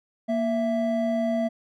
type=tone pair together; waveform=triangle; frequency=234.1 / 662 Hz; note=A#3 / E5; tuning=+8 / +7 cents; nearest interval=octave + tritone; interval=1799 cents; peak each=-23 dBFS; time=0.28-1.49 s; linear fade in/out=20 ms; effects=none